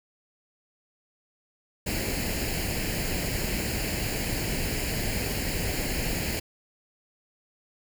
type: noise with comb filter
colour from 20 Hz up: pink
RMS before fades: -29 dBFS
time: 1.86-6.4 s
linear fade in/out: 10 ms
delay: 0.42 ms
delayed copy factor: +0.7
effects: none